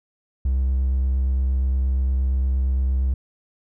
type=tone with vibrato; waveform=triangle; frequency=65.41 Hz; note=C2; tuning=in tune; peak=-15 dBFS; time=0.45-3.14 s; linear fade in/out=5 ms; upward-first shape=sine; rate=8.6 Hz; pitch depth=15 cents each way; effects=tanh soft clip ceiling -12 dBFS